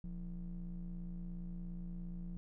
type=ring-modulated tone; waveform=triangle; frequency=73.42 Hz; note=D2; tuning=in tune; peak=-36 dBFS; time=0.04-2.37 s; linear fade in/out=0 ms; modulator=102 Hz; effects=none